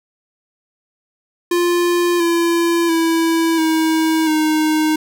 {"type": "tone with pitch steps", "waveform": "square", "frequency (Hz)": [349.2, 339.1, 329.2, 319.7, 310.4], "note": ["F4", "E4", "E4", "D#4", "D#4"], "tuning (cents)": [0, 49, -2, 47, -4], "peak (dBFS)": -14, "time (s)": [1.51, 4.96], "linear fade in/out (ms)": 5, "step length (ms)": 690, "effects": []}